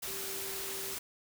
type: tone in noise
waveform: sine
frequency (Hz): 389.3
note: G4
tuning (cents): -12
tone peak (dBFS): -45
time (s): 0.07-0.95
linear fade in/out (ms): 10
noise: white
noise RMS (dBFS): -39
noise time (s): 0.02-0.99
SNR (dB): -9
effects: none